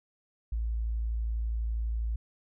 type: tone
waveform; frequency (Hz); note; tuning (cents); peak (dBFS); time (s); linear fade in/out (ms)
sine; 56.1; A1; +34; -28; 0.52-2.16; 5
effects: none